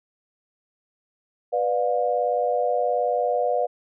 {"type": "chord", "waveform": "sine", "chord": "B diminished", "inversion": "none", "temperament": "just", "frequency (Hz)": [493.9, 592.7, 711.2], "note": ["B4", "D5", "F5"], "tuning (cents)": [0, 16, 31], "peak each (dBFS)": [-24, -25, -24], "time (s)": [1.52, 3.67], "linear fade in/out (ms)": 20, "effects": []}